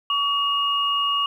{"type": "tone pair together", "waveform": "sine", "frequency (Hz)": [1134.6, 2859], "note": ["C#6", "F7"], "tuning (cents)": [40, 40], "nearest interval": "octave + major third", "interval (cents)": 1600, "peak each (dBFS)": -22, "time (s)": [0.1, 1.26], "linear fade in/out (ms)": 2, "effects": ["9-bit"]}